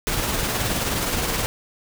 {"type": "noise with tremolo", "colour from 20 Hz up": "pink", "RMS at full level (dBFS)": -22, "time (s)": [0.07, 1.46], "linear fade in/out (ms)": 0, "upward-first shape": "triangle", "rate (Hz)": 19, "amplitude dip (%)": 40, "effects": []}